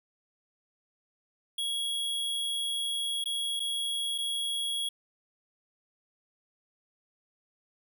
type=tone with dropouts; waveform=square; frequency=3322 Hz; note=G#7; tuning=in tune; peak=-30 dBFS; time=1.58-4.89 s; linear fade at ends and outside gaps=5 ms; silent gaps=3.241-3.257 / 3.596-3.601 / 4.18-4.184 s; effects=none